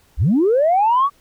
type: linear sweep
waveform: sine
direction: up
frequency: 41.2 to 1166 Hz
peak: -11 dBFS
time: 0.17-1.1 s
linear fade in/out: 50 ms
effects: tanh soft clip ceiling -8 dBFS + pink hiss -56 dBFS RMS until 1.2 s